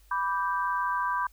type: chord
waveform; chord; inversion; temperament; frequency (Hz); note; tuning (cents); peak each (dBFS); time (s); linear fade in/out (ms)
sine; G major; first; equal with one note detuned; 987.8 / 1168.6 / 1568; B5 / D6 / G6; 0 / -9 / 0; -28 / -31 / -32; 0.11-1.27; 5
effects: added 50 Hz sine -55 dBFS peak until 1.32 s + white hiss -64 dBFS RMS until 1.32 s